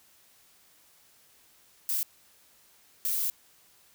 violet noise bursts at uneven times, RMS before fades -29 dBFS, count 2, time 1.89-2.03 / 3.05-3.3 s, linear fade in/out 0 ms, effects white hiss -61 dBFS RMS until 3.94 s

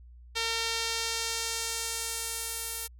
sawtooth tone with band-pass filter sweep, 456.3 Hz, A#4, 37 cents flat, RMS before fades -33 dBFS, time 0.35-2.88 s, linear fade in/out 20 ms, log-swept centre 4000 to 12000 Hz, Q 1.1, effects added 60 Hz sine -48 dBFS peak until 2.99 s

